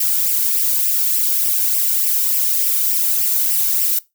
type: noise with flanger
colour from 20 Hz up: violet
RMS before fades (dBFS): -17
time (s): 0-3.99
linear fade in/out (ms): 5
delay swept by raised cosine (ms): 0.37 to 1.37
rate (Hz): 3.4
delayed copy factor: +0.6
effects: noise-tail reverb RT60 0.2 s tail -20 dB re dry